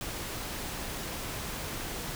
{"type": "noise", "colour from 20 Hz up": "pink", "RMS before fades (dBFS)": -37, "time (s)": [0.01, 2.15], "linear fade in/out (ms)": 0, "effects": []}